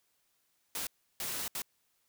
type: noise bursts at uneven times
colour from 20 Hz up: white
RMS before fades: -37 dBFS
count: 3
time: 0.75-0.87 / 1.2-1.48 / 1.55-1.62 s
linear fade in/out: 2 ms
effects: white hiss -75 dBFS RMS until 2.08 s